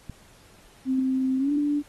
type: click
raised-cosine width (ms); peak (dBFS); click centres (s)
5; -23; 0.097
type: tone with pitch glide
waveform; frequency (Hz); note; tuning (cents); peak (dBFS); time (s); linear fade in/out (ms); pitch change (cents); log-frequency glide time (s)
sine; 261.6 to 291.9; C4 to D4; 0 to -10; -21; 0.85-1.83; 50; +190; 1.38-1.52
effects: pink hiss -55 dBFS RMS until 1.88 s + AAC 32 kbps